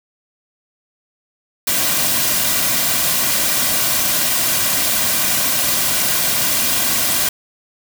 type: noise with comb filter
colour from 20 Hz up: white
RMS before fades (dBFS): -17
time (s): 1.67-7.29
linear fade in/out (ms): 5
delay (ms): 2.3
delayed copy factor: -0.5
effects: none